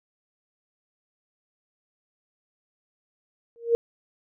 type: tone with exponential growth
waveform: sine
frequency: 466.2 Hz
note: A#4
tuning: in tune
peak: -13 dBFS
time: 3.56-3.75 s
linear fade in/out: 0 ms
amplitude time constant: 40 ms
effects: none